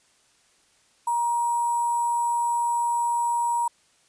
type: tone with sample-and-hold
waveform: sine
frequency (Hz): 946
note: A#5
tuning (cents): +25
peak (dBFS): -21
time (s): 1.07-3.68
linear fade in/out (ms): 5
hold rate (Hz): 8820
effects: white hiss -62 dBFS RMS until 4.08 s + resampled to 22050 Hz